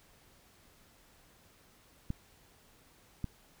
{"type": "clicks", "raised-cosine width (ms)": 5, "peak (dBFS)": -22, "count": 2, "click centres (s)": [2.104, 3.243], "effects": ["pink hiss -63 dBFS RMS until 3.6 s"]}